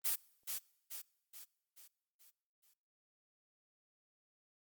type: noise with echo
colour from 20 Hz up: blue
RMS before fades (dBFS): -34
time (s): 0.04-0.16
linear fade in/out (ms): 20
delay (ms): 430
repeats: 6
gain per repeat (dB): -6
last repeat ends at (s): 2.74
effects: noise-tail reverb RT60 1.0 s tail -25 dB re dry + Opus 32 kbps